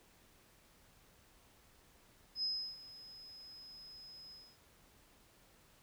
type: tone with ADSR envelope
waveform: sine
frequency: 5080 Hz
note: D#8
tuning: 35 cents sharp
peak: -33 dBFS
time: 2.35-4.58 s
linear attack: 80 ms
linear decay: 330 ms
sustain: -18 dB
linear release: 260 ms
effects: pink hiss -66 dBFS RMS until 5.82 s